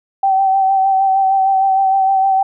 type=tone with vibrato; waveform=sine; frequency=772 Hz; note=G5; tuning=27 cents flat; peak=-10 dBFS; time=0.23-2.43 s; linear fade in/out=5 ms; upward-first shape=sine; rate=6.5 Hz; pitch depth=26 cents each way; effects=none